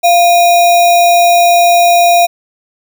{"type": "tone with sample-and-hold", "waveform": "sine", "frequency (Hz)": 694, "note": "F5", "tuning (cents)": -11, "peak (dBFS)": -4, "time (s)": [0.03, 2.27], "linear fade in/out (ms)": 20, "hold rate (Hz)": 3150, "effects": []}